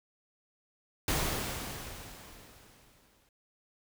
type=noise with exponential decay; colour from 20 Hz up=pink; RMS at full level=-29 dBFS; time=1.08-3.29 s; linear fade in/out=2 ms; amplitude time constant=480 ms; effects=none